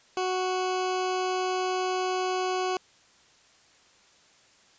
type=tone; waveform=20% pulse; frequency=370 Hz; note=F#4; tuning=in tune; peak=-21 dBFS; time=0.17-2.77 s; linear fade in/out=2 ms; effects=white hiss -59 dBFS RMS until 4.78 s + resampled to 16000 Hz